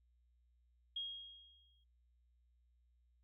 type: tone with exponential decay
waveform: sine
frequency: 3267 Hz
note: G#7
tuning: 29 cents flat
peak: -38 dBFS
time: 0.96-1.84 s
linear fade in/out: 5 ms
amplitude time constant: 190 ms
effects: noise-tail reverb RT60 0.1 s tail -25 dB re dry + added 60 Hz sine -70 dBFS peak until 3.23 s